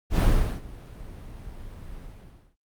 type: noise with ADSR envelope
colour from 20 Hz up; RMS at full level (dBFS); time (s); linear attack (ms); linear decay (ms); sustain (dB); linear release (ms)
brown; -17; 0.1-2.56; 99; 410; -23; 550
effects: Opus 48 kbps